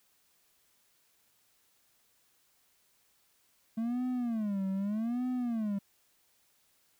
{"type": "tone with vibrato", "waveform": "triangle", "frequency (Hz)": 220, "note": "A3", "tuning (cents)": 0, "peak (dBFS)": -28, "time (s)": [3.77, 5.79], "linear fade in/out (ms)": 10, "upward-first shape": "sine", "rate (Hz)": 0.82, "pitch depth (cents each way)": 240, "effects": ["white hiss -70 dBFS RMS until 6.99 s"]}